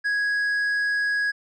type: tone with tanh clipping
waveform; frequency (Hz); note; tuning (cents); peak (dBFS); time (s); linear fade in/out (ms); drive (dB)
triangle; 1661.2; G#6; 0; -22; 0.04-1.32; 20; 9
effects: none